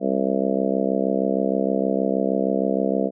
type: harmonic tone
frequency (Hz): 66.4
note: C2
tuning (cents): +26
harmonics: 3 / 4 / 5 / 6 / 7 / 8 / 9 / 10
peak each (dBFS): -25 / -26 / -29 / -30 / -26 / -27 / -30 / -28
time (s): 0-3.11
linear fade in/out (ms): 50
effects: none